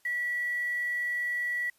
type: tone with quantisation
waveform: sine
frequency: 1945 Hz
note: B6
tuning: 27 cents flat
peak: -28 dBFS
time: 0.05-1.7 s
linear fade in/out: 5 ms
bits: 8
effects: white hiss -67 dBFS RMS until 1.78 s + resampled to 32000 Hz